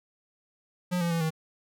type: tone with pitch steps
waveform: square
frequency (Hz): 179 / 170.9 / 166.8 / 159.2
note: F3 / F3 / E3 / D#3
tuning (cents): +43 / -37 / +21 / +40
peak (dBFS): -26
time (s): 0.91-1.306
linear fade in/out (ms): 20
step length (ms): 99
effects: none